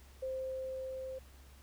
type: tone with level ramp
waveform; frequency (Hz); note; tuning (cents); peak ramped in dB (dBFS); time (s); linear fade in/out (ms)
sine; 523.3; C5; 0; -35 to -40; 0.22-1.19; 10
effects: added 67 Hz sine -55 dBFS peak until 1.62 s + pink hiss -62 dBFS RMS until 1.62 s